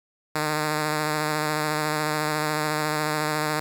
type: tone with vibrato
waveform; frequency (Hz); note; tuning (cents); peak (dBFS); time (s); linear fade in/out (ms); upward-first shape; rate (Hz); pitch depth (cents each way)
5% pulse; 152.6; D#3; -33; -12; 0.35-3.6; 5; sine; 14; 23
effects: 9-bit

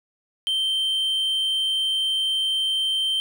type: tone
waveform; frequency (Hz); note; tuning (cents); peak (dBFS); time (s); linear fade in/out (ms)
triangle; 3124; G7; -7; -19; 0.47-3.2; 0
effects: none

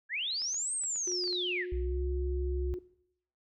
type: linear two-way sweep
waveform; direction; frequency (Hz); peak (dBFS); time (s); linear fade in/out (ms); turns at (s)
sine; up then down; 1587 to 8570 to 1587; -31; 0.09-1.66; 50; 0.74
type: clicks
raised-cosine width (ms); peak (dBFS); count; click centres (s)
0.3; -36; 9; 0.419 / 0.544 / 0.836 / 0.959 / 1.076 / 1.117 / 1.239 / 1.277 / 1.329
type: tone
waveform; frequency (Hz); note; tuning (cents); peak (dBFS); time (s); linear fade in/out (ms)
sine; 360; F#4; -47; -35; 1.07-2.79; 5
type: tone with pitch glide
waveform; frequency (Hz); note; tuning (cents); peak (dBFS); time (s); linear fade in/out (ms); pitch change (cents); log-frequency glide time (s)
sine; 62.8 to 66.53; B1 to C2; +30 to +29; -31; 1.72-2.74; 0; +99; 1.82-2.01
effects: noise-tail reverb RT60 0.7 s tail -19 dB re dry

